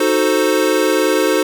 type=chord; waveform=square; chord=D# diminished seventh; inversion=none; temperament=equal; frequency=311.1 / 370 / 440 / 523.3 Hz; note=D#4 / F#4 / A4 / C5; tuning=0 / 0 / 0 / 0 cents; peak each=-19 dBFS; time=0-1.43 s; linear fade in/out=5 ms; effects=none